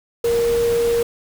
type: tone in noise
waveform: sine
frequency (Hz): 468.8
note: A#4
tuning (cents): +10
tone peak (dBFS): -15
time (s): 0.24-1.03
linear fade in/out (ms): 5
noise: pink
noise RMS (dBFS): -30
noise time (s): 0.24-1.03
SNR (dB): +12
effects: none